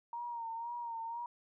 sine tone with vibrato, 932.3 Hz, A#5, in tune, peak -38 dBFS, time 0.13-1.26 s, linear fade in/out 2 ms, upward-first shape sine, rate 2 Hz, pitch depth 48 cents each way, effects none

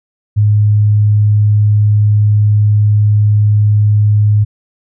sine tone, 104.9 Hz, G#2, 18 cents sharp, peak -6 dBFS, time 0.36-4.45 s, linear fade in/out 20 ms, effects none

